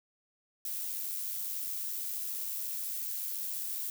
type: noise with amplitude modulation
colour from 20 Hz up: violet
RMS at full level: -35 dBFS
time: 0.65-3.9 s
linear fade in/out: 2 ms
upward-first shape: sine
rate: 94.3 Hz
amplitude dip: 35%
effects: none